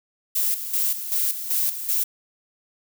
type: noise with tremolo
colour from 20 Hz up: violet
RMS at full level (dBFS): -22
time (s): 0.35-2.04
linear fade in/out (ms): 10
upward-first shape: square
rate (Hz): 2.6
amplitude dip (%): 65
effects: none